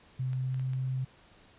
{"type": "tone with pitch glide", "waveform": "sine", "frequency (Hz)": [129.1, 130.22], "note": ["C3", "C3"], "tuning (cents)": [-23, -8], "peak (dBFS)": -29, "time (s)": [0.19, 1.05], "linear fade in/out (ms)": 10, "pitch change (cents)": 15, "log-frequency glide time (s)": [0.37, 0.56]}
{"type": "clicks", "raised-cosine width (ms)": 0.3, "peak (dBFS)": -35, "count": 4, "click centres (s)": [0.332, 0.544, 0.596, 0.734]}
{"effects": ["pink hiss -59 dBFS RMS until 1.58 s", "resampled to 8000 Hz"]}